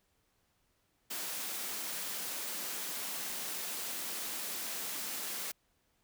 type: high-pass noise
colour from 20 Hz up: white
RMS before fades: -39 dBFS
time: 1.1-5.52 s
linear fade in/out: 10 ms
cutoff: 160 Hz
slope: 48 dB/octave
effects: pink hiss -75 dBFS RMS until 6.03 s